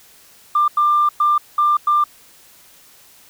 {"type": "tone bursts at uneven times", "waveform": "sine", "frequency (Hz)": 1191, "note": "D6", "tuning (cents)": 24, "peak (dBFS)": -11, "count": 5, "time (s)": [[0.55, 0.68], [0.77, 1.09], [1.2, 1.38], [1.58, 1.77], [1.87, 2.04]], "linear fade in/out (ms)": 5, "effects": ["tanh soft clip ceiling -7 dBFS", "white hiss -48 dBFS RMS until 3.29 s"]}